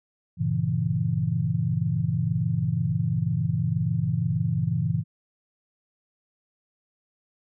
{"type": "chord", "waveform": "sine", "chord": "G diminished seventh", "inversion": "none", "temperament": "equal", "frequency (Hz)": [98, 116.54, 138.59, 164.81], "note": ["G2", "Bb2", "Db3", "Fb3"], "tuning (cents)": [0, 0, 0, 0], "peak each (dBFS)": [-31, -27, -28, -26], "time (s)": [0.37, 5.04], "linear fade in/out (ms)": 50, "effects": []}